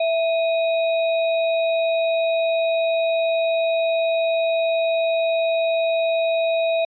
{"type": "tone with sample-and-hold", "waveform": "sine", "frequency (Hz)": 659.3, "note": "E5", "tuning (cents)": 0, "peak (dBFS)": -17, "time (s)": [0, 6.85], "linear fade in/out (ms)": 5, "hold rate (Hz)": 3150, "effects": ["resampled to 11025 Hz"]}